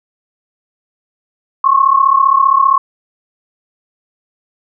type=tone pair together; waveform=sine; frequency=1069.8 / 1105 Hz; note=C6 / C#6; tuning=+38 / -6 cents; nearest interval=minor second; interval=56 cents; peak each=-10 dBFS; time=1.64-2.78 s; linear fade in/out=5 ms; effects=none